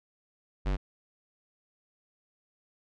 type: tone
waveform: square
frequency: 48 Hz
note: G1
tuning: 36 cents flat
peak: -27 dBFS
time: 0.65-0.77 s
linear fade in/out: 20 ms
effects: low-pass 4000 Hz 12 dB/octave